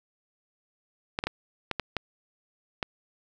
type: clicks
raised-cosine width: 0.3 ms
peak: -12 dBFS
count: 7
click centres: 1.189 / 1.239 / 1.27 / 1.713 / 1.797 / 1.967 / 2.828 s
effects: none